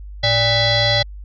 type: tone with frequency modulation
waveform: sine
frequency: 1975.5 Hz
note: B6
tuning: in tune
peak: -13 dBFS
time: 0.23-1.03 s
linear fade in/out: 10 ms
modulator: 696 Hz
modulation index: 3.7
effects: added 50 Hz sine -31 dBFS peak until 1.24 s